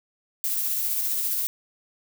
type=noise with tremolo; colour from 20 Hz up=violet; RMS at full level=-25 dBFS; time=0.44-1.47 s; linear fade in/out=0 ms; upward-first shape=sine; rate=15 Hz; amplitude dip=25%; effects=none